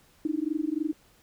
sine tone with amplitude modulation, 309 Hz, D#4, 12 cents flat, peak -22 dBFS, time 0.25-0.93 s, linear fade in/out 2 ms, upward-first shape sine, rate 23.4 Hz, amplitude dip 100%, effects pink hiss -61 dBFS RMS until 1.22 s

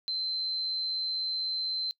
sine tone, 4092 Hz, C8, 39 cents flat, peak -29 dBFS, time 0.08-1.91 s, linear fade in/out 0 ms, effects noise-tail reverb RT60 0.1 s tail -24 dB re dry

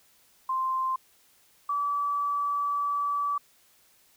sine tone pair in turn, 1046 / 1151.3 Hz, C6 / D6, -1 / -35 cents, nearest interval major second, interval 166 cents, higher second, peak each -25 / -25 dBFS, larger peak neither, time 0.49-0.96 / 1.69-3.38 s, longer second, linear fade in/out 5 ms, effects white hiss -62 dBFS RMS until 4.16 s

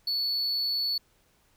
sine tone, 4435 Hz, C#8, in tune, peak -23 dBFS, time 0.07-0.98 s, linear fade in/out 5 ms, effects tanh soft clip ceiling -25 dBFS + pink hiss -66 dBFS RMS until 1.56 s

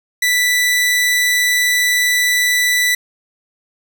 sawtooth tone, 1975.5 Hz, B6, in tune, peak -9 dBFS, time 0.22-2.95 s, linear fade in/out 5 ms, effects none

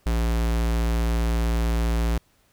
square tone, 57.2 Hz, A#1, 32 cents flat, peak -21 dBFS, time 0.06-2.18 s, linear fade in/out 5 ms, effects pink hiss -63 dBFS RMS until 2.52 s

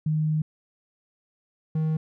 sine / triangle tone pair in turn, 154.8 / 157.32 Hz, D#3 / D#3, -9 / +19 cents, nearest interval unison, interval 28 cents, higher second, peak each -21 / -20 dBFS, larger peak second, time 0.06-0.42 / 1.75-1.97 s, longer first, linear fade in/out 5 ms, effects none

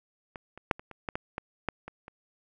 clicks, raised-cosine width 0.5 ms, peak -24 / -30 / -8 / -28 / -29 / -17 / -16 / -18 / -13 / -25 / -29 dBFS, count 11, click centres 0.358 / 0.576 / 0.712 / 0.795 / 0.913 / 1.088 / 1.155 / 1.381 / 1.687 / 1.88 / 2.081 s, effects none

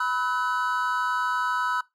triangle tone cluster, 990 / 1290 / 1498 Hz, B5 / E6 / F#6, +4 / -38 / +21 cents, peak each -26 dBFS, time 0-1.81 s, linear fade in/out 5 ms, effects noise-tail reverb RT60 0.2 s tail -21 dB re dry

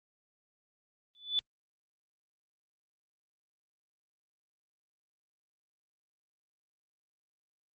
sine tone with exponential growth, 3481 Hz, A7, 19 cents flat, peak -23 dBFS, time 1.15-1.39 s, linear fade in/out 0 ms, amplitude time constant 51 ms, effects Opus 24 kbps

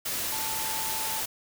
sine tone in noise, 880 Hz, A5, in tune, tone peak -36 dBFS, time 0.32-1.21 s, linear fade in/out 10 ms, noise white, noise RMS -31 dBFS, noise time 0.05-1.26 s, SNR -8 dB, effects none

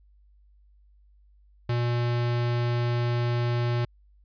square tone, 120 Hz, B2, 49 cents flat, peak -24 dBFS, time 1.69-3.85 s, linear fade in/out 5 ms, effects added 50 Hz sine -55 dBFS peak until 4.24 s + resampled to 11025 Hz

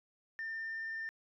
sine tone with vibrato, 1800 Hz, A6, 39 cents sharp, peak -36 dBFS, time 0.39-1.09 s, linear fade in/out 0 ms, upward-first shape sine, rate 19 Hz, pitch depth 9 cents each way, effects tanh soft clip ceiling -35 dBFS

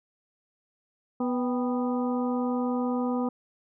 harmonic tone with a mistuned harmonic, 246.9 Hz, B3, in tune, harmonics 1 / 2 / 3 / 4 / 5, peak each -26 / -32 / -36 / -38 / -40 dBFS, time 1.2-3.29 s, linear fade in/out 5 ms, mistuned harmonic 3, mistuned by +79 cents, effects none

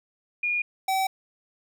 sine / square tone pair in turn, 2432 / 766 Hz, D#7 / G5, -40 / -40 cents, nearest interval octave + minor sixth, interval 2000 cents, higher first, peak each -23 dBFS, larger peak neither, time 0.43-0.62 / 0.88-1.07 s, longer neither, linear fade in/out 5 ms, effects none

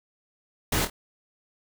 pink noise with echo, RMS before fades -25 dBFS, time 0.72-0.85 s, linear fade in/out 5 ms, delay 25 ms, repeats 2, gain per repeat -8 dB, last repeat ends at 0.9 s, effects none

